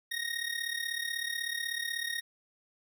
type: tone with amplitude modulation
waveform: 25% pulse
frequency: 1864.7 Hz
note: A#6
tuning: in tune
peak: -26 dBFS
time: 0.11-2.21 s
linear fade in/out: 10 ms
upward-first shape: sine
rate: 36.2 Hz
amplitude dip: 75%
effects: none